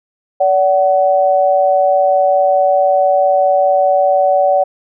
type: tone pair together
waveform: sine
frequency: 575 / 750.4 Hz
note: D5 / F#5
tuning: -37 / +24 cents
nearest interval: perfect fourth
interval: 461 cents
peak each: -11 / -12 dBFS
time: 0.4-4.64 s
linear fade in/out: 10 ms
effects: none